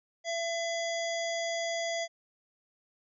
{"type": "harmonic tone with a mistuned harmonic", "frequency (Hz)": 672, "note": "E5", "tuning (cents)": 33, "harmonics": [1, 3, 5, 7, 9, 10], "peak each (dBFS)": [-32, -37, -41, -43, -45, -44], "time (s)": [0.24, 2.08], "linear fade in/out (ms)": 50, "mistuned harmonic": 7, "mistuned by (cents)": 50, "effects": []}